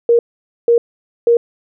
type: tone bursts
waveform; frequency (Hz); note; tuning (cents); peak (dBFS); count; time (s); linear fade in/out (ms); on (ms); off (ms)
sine; 470; A#4; +14; -7; 3; 0.09-1.37; 2; 100; 490
effects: none